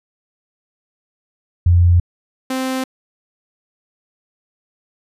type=tone pair in turn; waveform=sine / sawtooth; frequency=87.31 / 260.7 Hz; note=F2 / C4; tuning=0 / -6 cents; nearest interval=octave + perfect fifth; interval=1894 cents; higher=second; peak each=-8 / -15 dBFS; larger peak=first; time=1.66-2 / 2.5-2.84 s; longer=neither; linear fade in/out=5 ms; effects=resampled to 32000 Hz